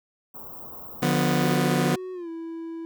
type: band-stop noise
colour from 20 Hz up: white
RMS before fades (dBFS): -40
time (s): 0.34-1.56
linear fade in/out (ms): 10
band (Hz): 1200 to 16000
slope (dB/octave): 48
type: chord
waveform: sawtooth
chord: B diminished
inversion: first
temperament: just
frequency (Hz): 148.16 / 177.8 / 246.9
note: D3 / F3 / B3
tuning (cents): +16 / +31 / 0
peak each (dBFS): -21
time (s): 1.02-1.96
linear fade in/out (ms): 10
type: tone with pitch glide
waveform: triangle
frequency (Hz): 370 to 329.6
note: F#4 to E4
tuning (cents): 0 to 0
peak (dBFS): -30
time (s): 1.43-2.85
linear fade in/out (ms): 0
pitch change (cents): -200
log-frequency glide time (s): 2.13-2.29
effects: none